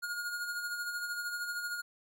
square tone with tremolo, 1431 Hz, F6, 42 cents sharp, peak -34 dBFS, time 0.02-1.82 s, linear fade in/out 20 ms, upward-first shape sine, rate 13 Hz, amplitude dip 45%, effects none

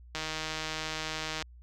click train, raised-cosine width 0.2 ms, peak -17 dBFS, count 201, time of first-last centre 0.15-1.424 s, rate 157 Hz, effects added 60 Hz sine -49 dBFS peak until 1.62 s

